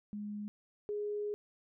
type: tone pair in turn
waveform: sine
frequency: 207.7 / 415.4 Hz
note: G#3 / G#4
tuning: 0 / 0 cents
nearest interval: octave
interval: 1200 cents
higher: second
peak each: -38 / -34 dBFS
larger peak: second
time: 0.13-0.48 / 0.89-1.34 s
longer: second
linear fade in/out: 0 ms
effects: none